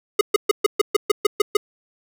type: tone bursts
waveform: square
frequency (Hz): 416.7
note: G#4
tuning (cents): +6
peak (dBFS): -12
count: 10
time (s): 0.19-1.57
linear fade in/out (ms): 5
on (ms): 21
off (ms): 130
effects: none